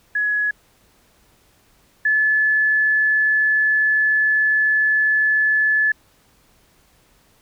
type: tone pair in turn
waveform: sine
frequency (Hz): 1687 / 1726.4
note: G#6 / A6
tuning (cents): +27 / -33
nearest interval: unison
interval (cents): 40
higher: second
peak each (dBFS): -17 / -14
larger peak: second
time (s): 0.15-0.51 / 2.05-5.92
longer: second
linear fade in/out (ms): 5
effects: pink hiss -57 dBFS RMS until 7.41 s